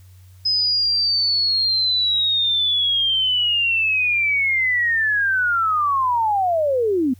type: linear sweep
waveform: sine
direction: down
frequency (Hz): 5080 to 238.7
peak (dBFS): -16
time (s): 0.45-7.14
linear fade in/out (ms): 10
effects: added 92 Hz sine -43 dBFS peak until 7.19 s + white hiss -58 dBFS RMS until 7.19 s